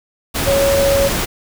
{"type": "tone in noise", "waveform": "sine", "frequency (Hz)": 554.4, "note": "C#5", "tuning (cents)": 0, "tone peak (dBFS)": -12, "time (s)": [0.46, 1.09], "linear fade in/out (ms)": 20, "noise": "pink", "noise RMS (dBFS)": -19, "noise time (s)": [0.34, 1.26], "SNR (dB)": 4, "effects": []}